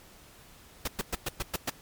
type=noise bursts; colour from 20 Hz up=pink; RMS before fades=-30 dBFS; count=7; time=0.85-1.699 s; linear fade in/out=5 ms; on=27 ms; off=110 ms; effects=pink hiss -54 dBFS RMS until 1.81 s + MP3 96 kbps